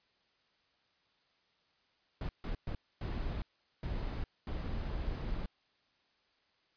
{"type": "noise bursts at uneven times", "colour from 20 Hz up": "brown", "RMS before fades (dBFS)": -37, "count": 6, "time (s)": [[2.21, 2.29], [2.44, 2.55], [2.67, 2.75], [3.01, 3.42], [3.83, 4.24], [4.47, 5.46]], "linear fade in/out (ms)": 2, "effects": ["white hiss -73 dBFS RMS until 6.76 s", "resampled to 11025 Hz"]}